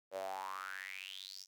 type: tone with high-pass filter sweep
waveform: sawtooth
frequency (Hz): 95.3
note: G2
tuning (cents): -48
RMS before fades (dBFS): -45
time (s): 0.11-1.47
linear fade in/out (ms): 50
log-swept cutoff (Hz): 530 to 5700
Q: 8
effects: none